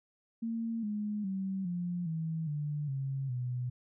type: tone with pitch steps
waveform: sine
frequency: 228.2 / 209.3 / 191.89 / 175.97 / 161.36 / 147.97 / 135.69 / 124.43 Hz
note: A#3 / G#3 / G3 / F3 / E3 / D3 / C#3 / B2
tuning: -37 / +14 / -37 / +13 / -37 / +13 / -37 / +13 cents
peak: -32 dBFS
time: 0.42-3.7 s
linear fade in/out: 10 ms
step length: 410 ms
effects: none